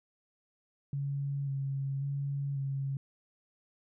sine tone with vibrato, 138.59 Hz, C#3, in tune, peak -31 dBFS, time 0.93-2.97 s, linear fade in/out 2 ms, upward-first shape square, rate 0.92 Hz, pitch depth 20 cents each way, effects none

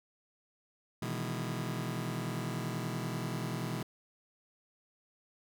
sawtooth chord, E major seventh, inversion second, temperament just, 123.61 / 154.51 / 164.81 / 206 Hz, B2 / D#3 / E3 / G#3, +2 / -12 / 0 / -14 cents, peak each -34 / -38 / -35 / -38 dBFS, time 1.02-3.83 s, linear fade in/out 5 ms, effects none

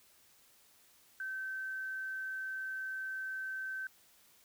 sine tone, 1543 Hz, G6, 28 cents flat, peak -37 dBFS, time 1.2-3.87 s, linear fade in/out 2 ms, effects white hiss -65 dBFS RMS until 4.44 s

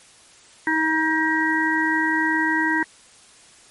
harmonic tone, 317 Hz, D#4, 32 cents sharp, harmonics 1 / 3 / 5 / 6, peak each -23 / -25 / -24 / -22 dBFS, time 0.67-2.83 s, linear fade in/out 2 ms, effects white hiss -50 dBFS RMS until 3.7 s + MP3 48 kbps

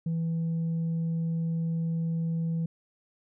sine tone, 164.81 Hz, E3, in tune, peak -24 dBFS, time 0.06-2.66 s, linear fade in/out 5 ms, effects tanh soft clip ceiling -25 dBFS

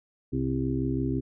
harmonic tone, 66 Hz, C2, 16 cents sharp, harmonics 1 / 2 / 4 / 5 / 6, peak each -34 / -30 / -29 / -33 / -35 dBFS, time 0.32-1.21 s, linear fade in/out 20 ms, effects none

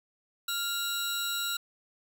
sawtooth tone pair together, 1396 / 3900 Hz, F6 / B7, -1 / -23 cents, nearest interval octave + tritone, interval 1778 cents, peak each -30 / -29 dBFS, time 0.48-1.57 s, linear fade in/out 5 ms, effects none

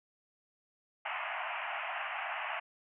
pink band-pass noise, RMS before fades -38 dBFS, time 1.05-2.6 s, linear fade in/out 10 ms, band 640 to 2900 Hz, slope 96 dB/octave, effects none

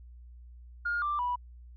sine tone with pitch steps, 1419 / 1179.5 / 980.5 Hz, F6 / D6 / B5, +27 / +7 / -13 cents, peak -27 dBFS, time 0.85-1.36 s, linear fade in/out 10 ms, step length 170 ms, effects tanh soft clip ceiling -23 dBFS + added 60 Hz sine -47 dBFS peak until 1.76 s

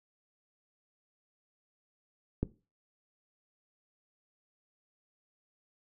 click, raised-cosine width 3 ms, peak -16 dBFS, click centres 2.43 s, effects noise-tail reverb RT60 0.3 s tail -17 dB re dry

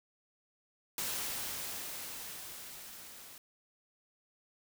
white noise with level ramp, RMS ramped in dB -36 to -52 dBFS, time 0.98-3.38 s, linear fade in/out 2 ms, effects none

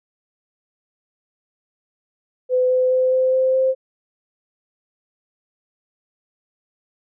sine tone with pitch steps, 506 / 509.5 / 513.1 / 516.6 / 520.2 / 523.8 Hz, B4 / C5 / C5 / C5 / C5 / C5, +42 / -46 / -34 / -22 / -10 / +2 cents, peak -14 dBFS, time 2.49-3.75 s, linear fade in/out 50 ms, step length 210 ms, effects none

